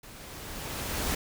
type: noise with level ramp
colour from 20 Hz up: pink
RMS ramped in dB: -48 to -29 dBFS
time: 0.03-1.15 s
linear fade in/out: 5 ms
effects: none